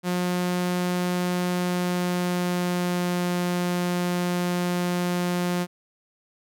sawtooth tone with pitch glide, 178.9 to 177.25 Hz, F3 to F3, +42 to +26 cents, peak -19 dBFS, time 0.03-5.67 s, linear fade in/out 50 ms, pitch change -16 cents, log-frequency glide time 1.49-3.3 s, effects none

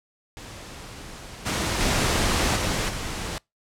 pink noise with level steps, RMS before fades -40 / -25 / -22 / -25 / -31 dBFS, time 0.37-3.38 s, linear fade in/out 0 ms, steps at 1.45 / 1.79 / 2.55 / 2.88 s, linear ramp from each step 20 ms, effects noise-tail reverb RT60 0.2 s tail -26 dB re dry + low-pass 9000 Hz 12 dB/octave

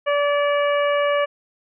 harmonic tone, 577 Hz, D5, 31 cents flat, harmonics 1 / 2 / 3 / 4 / 5, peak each -18 / -24 / -28 / -30 / -32 dBFS, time 0.06-1.26 s, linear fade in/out 20 ms, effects none

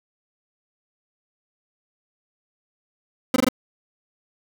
30% pulse tone bursts, 255.6 Hz, C4, 40 cents flat, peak -12 dBFS, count 4, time 3.34-3.487 s, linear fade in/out 2 ms, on 21 ms, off 21 ms, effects 9-bit

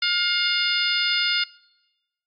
harmonic tone with a mistuned harmonic, 710 Hz, F5, 28 cents sharp, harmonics 2 / 3 / 4 / 5 / 6 / 7, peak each -27 / -27 / -27 / -27 / -27 / -27 dBFS, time 0.02-1.44 s, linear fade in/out 5 ms, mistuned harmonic 6, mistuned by +28 cents, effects noise-tail reverb RT60 1.0 s tail -24 dB re dry + AAC 48 kbps

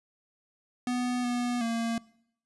square tone with pitch steps, 247.3 / 243.6 / 230.1 Hz, B3 / B3 / A#3, +3 / -24 / -22 cents, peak -28 dBFS, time 0.87-1.98 s, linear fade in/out 2 ms, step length 370 ms, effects noise-tail reverb RT60 0.7 s tail -22 dB re dry + resampled to 24000 Hz

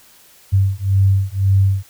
sine beating tone pair, 96.3 / 98.2 Hz, G2 / G2, -30 / +4 cents, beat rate 1.9 Hz, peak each -15 dBFS, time 0.52-1.84 s, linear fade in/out 20 ms, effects white hiss -48 dBFS RMS until 1.89 s

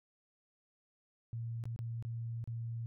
sine tone with dropouts, 115.7 Hz, A#2, 13 cents flat, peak -37 dBFS, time 1.33-2.86 s, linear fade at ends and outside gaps 0 ms, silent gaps 1.639-1.655 / 1.762-1.79 / 2.025-2.05 / 2.441-2.475 s, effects none

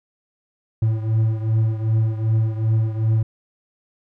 triangle beating tone pair, 110 / 112.6 Hz, A2 / A2, 0 / +40 cents, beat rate 2.6 Hz, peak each -16 / -21 dBFS, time 0.82-3.23 s, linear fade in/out 5 ms, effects none

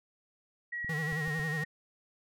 sine tone with pitch glide, 1913 to 1867.1 Hz, A#6 to A#6, +44 to +2 cents, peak -34 dBFS, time 0.72-1.65 s, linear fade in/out 10 ms, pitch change -42 cents, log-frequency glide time 1.16-1.26 s
clicks, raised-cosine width 5 ms, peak -32 dBFS, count 4, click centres 0.846 / 1.125 / 1.279 / 1.395 s
square tone with vibrato, 155.56 Hz, D#3, in tune, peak -34 dBFS, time 0.89-1.64 s, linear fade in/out 5 ms, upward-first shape sine, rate 11 Hz, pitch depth 94 cents each way
effects none

